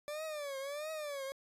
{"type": "tone with vibrato", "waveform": "40% pulse", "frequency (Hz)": 583, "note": "D5", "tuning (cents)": -13, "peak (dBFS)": -38, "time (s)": [0.08, 1.32], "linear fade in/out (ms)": 0, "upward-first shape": "triangle", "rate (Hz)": 1.5, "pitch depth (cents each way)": 160, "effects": ["resampled to 32000 Hz"]}